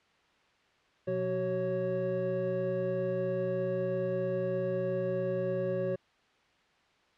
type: tone cluster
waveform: triangle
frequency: 123.9 / 180.8 / 377 / 552 Hz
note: B2 / F#3 / F#4 / C#5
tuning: +6 / -40 / +32 / -7 cents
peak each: -37 / -36 / -32 / -30 dBFS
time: 1.07-5.96 s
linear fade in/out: 10 ms
effects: white hiss -66 dBFS RMS until 7.17 s + low-pass 3000 Hz 12 dB/octave